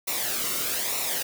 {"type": "noise with flanger", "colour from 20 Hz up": "white", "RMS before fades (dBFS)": -28, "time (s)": [0.07, 1.23], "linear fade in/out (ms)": 10, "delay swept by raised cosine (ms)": [0.62, 1.21], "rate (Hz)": 1.1, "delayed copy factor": -0.6, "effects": []}